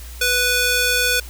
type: tone with high-pass filter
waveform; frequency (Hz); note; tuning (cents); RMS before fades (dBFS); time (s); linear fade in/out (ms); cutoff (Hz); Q
square; 493.9; B4; 0; -18; 0.21-1.2; 5; 1400; 0.63
effects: added 60 Hz sine -33 dBFS peak until 1.29 s + white hiss -41 dBFS RMS until 1.29 s